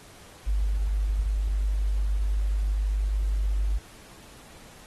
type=tone; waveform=sine; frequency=50.3 Hz; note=G1; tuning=45 cents sharp; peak=-22 dBFS; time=0.46-3.79 s; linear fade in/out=20 ms; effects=pink hiss -50 dBFS RMS until 4.86 s + AAC 32 kbps